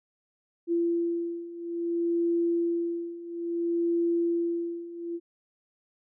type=beating tone pair; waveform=sine; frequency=339.8 / 340.39 Hz; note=F4 / F4; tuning=-47 / -44 cents; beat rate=0.59 Hz; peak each=-30 / -27 dBFS; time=0.67-5.2 s; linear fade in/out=50 ms; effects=none